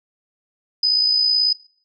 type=tone with amplitude modulation; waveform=sine; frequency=5000 Hz; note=D#8; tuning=8 cents sharp; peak=-12 dBFS; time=0.83-1.53 s; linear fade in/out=5 ms; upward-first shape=sine; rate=58.3 Hz; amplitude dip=45%; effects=noise-tail reverb RT60 0.5 s tail -19 dB re dry